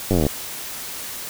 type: slowing click train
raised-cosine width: 2 ms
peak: -6 dBFS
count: 14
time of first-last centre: 0.11-0.266 s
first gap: 10 ms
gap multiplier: 1.03
effects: white hiss -32 dBFS RMS until 1.29 s

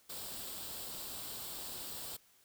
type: noise with comb filter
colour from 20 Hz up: white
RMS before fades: -44 dBFS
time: 0.09-2.17 s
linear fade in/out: 10 ms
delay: 0.24 ms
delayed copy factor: +0.55
effects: white hiss -67 dBFS RMS until 2.44 s

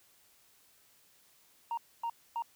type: tone bursts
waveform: sine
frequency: 930 Hz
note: A#5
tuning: 4 cents flat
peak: -30 dBFS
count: 3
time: 1.71-2.422 s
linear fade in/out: 2 ms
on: 64 ms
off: 260 ms
effects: tanh soft clip ceiling -30 dBFS + white hiss -65 dBFS RMS until 2.55 s

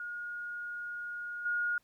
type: tone with level steps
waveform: sine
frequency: 1434 Hz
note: F6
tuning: 45 cents sharp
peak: -37 / -29 dBFS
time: 0-1.78 s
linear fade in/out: 2 ms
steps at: 1.45 s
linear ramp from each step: 10 ms
effects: pink hiss -72 dBFS RMS until 1.83 s

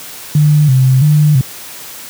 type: tone with vibrato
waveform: sine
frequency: 140 Hz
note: C#3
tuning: 18 cents sharp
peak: -5 dBFS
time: 0.35-1.41 s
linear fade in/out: 2 ms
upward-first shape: square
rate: 1.5 Hz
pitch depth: 120 cents each way
effects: white hiss -30 dBFS RMS until 2.09 s + high-pass 80 Hz 12 dB/octave

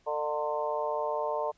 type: harmonic tone with a mistuned harmonic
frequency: 150 Hz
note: D3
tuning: 37 cents sharp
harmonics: 3 / 4 / 5 / 6 / 7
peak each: -35 / -32 / -39 / -34 / -37 dBFS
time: 0.06-1.52 s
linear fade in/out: 20 ms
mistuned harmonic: 5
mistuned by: -58 cents
effects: pink hiss -67 dBFS RMS until 1.57 s + resampled to 16000 Hz

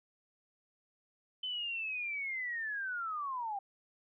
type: linear sweep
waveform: sine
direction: down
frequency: 3058 to 772 Hz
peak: -35 dBFS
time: 1.43-3.59 s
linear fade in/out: 5 ms
effects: none

